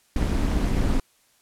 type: noise with amplitude modulation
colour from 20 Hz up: brown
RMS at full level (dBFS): -19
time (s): 0.16-1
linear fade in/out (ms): 2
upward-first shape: sine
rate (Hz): 237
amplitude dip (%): 70
effects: white hiss -62 dBFS RMS until 1.41 s + low-pass 12000 Hz 12 dB/octave